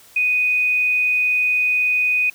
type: tone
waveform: sine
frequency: 2489 Hz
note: D#7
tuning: in tune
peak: -15 dBFS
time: 0.16-2.3 s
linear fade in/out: 5 ms
effects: white hiss -48 dBFS RMS until 2.34 s